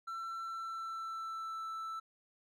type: tone with pitch glide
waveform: triangle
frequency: 1344 to 1322.4 Hz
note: E6 to E6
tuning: +33 to +5 cents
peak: -37 dBFS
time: 0.07-2 s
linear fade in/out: 10 ms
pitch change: -28 cents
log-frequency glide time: 0.41-1.65 s
effects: none